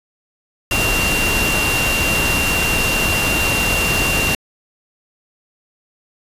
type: tone in noise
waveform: sine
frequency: 2764 Hz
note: F7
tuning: 19 cents flat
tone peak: -18 dBFS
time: 0.71-4.35 s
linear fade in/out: 2 ms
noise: pink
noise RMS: -19 dBFS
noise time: 0.71-4.35 s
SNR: -2 dB
effects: resampled to 32000 Hz